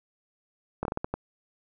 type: slowing click train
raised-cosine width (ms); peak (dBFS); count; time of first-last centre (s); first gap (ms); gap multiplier
1; -15; 7; 0.83-1.14; 22; 1.34
effects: none